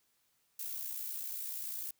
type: noise with amplitude modulation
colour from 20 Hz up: violet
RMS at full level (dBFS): -38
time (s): 0.59-1.91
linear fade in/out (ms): 5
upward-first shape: sine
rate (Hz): 60.2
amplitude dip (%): 55
effects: white hiss -75 dBFS RMS until 1.99 s